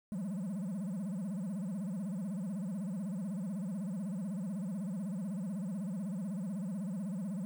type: tone with vibrato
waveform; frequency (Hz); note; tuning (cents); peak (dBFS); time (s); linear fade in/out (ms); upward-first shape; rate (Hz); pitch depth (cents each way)
triangle; 191.6; G3; -39; -33; 0.12-7.45; 0; sine; 16; 220
effects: 10-bit